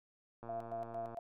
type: click train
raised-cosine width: 1 ms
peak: -35 dBFS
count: 84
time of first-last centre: 0.43-1.146 s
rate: 116 Hz
type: tone with tremolo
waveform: sine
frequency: 684 Hz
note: F5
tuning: 36 cents flat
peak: -38 dBFS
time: 0.49-1.19 s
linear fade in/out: 2 ms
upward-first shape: square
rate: 4.4 Hz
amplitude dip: 75%
effects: none